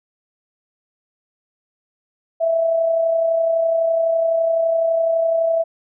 sine tone with amplitude modulation, 659.3 Hz, E5, in tune, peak -13 dBFS, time 2.4-5.64 s, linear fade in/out 20 ms, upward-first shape sine, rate 31.9 Hz, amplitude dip 40%, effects none

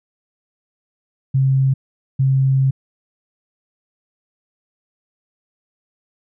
sine tone bursts at uneven times, 133.9 Hz, C3, 40 cents sharp, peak -12 dBFS, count 2, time 1.34-1.74 / 2.19-2.71 s, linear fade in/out 10 ms, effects none

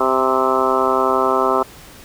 harmonic tone with a mistuned harmonic, 130.81 Hz, C3, in tune, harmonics 2 / 3 / 4 / 5 / 6 / 7 / 8 / 9 / 10, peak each -26 / -20 / -23 / -22 / -25 / -25 / -21 / -24 / -21 dBFS, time 0-1.63 s, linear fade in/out 5 ms, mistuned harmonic 6, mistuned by +25 cents, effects pink hiss -41 dBFS RMS until 2.04 s

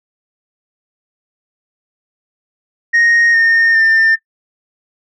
sine tone with pitch steps, 1864.7 / 1830.5 / 1797 Hz, A#6 / A#6 / A6, 0 / -32 / +36 cents, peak -6 dBFS, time 2.93-4.16 s, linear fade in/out 20 ms, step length 410 ms, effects noise-tail reverb RT60 0.1 s tail -20 dB re dry + tanh soft clip ceiling -6 dBFS

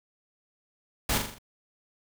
pink noise with echo, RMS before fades -26 dBFS, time 1.09-1.18 s, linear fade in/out 5 ms, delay 41 ms, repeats 5, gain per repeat -5 dB, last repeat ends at 1.385 s, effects none

